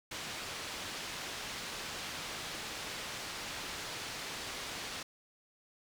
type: low-pass noise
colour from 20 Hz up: white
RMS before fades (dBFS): -42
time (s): 0.11-5.03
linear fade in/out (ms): 5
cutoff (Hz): 4700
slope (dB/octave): 12
effects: none